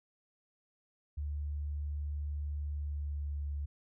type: tone with pitch glide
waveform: sine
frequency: 73.3 to 72.17 Hz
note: D2 to D2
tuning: -3 to -30 cents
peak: -34 dBFS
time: 1.17-3.66 s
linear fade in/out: 10 ms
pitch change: -27 cents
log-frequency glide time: 2.77-3.5 s
effects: none